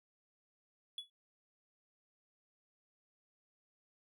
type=tone with exponential decay; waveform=triangle; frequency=3400 Hz; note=G#7; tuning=40 cents sharp; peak=-35 dBFS; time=0.98-1.1 s; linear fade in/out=2 ms; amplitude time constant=24 ms; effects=none